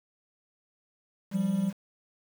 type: tone pair together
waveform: triangle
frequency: 174.61 / 195.99 Hz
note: F3 / G3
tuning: 0 / 0 cents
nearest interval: major second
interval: 200 cents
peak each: -29 / -24 dBFS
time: 1.31-1.73 s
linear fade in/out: 50 ms
effects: 8-bit